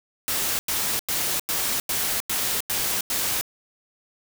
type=noise bursts; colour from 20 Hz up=white; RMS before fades=-25 dBFS; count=8; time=0.28-3.411 s; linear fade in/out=0 ms; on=310 ms; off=93 ms; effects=none